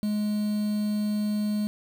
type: tone with quantisation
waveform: triangle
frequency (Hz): 210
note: G#3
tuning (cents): +19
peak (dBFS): -22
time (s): 0.03-1.67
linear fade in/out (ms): 0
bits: 7
effects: none